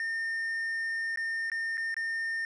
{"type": "tone with dropouts", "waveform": "triangle", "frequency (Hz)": 1817, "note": "A#6", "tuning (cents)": -45, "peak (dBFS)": -28, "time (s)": [0, 2.45], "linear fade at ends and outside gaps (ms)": 1, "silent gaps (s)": [[1.159, 1.173], [1.5, 1.517], [1.772, 1.778], [1.943, 1.966]], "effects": ["resampled to 24000 Hz"]}